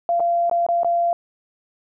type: tone with dropouts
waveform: sine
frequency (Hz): 688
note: F5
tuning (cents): -26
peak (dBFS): -16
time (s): 0.09-1.13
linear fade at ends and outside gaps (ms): 1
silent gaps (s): 0.197-0.203 / 0.497-0.513 / 0.665-0.687 / 0.833-0.846
effects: none